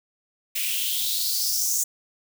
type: noise with high-pass filter sweep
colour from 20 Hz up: blue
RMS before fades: -25 dBFS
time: 0.55-1.84 s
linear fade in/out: 10 ms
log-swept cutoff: 2400 to 6900 Hz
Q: 5
effects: none